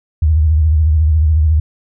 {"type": "tone with vibrato", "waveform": "sine", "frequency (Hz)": 77.78, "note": "D#2", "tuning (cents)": 0, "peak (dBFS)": -8, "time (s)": [0.22, 1.6], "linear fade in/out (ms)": 5, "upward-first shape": "sine", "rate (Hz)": 14, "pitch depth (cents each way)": 99, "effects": []}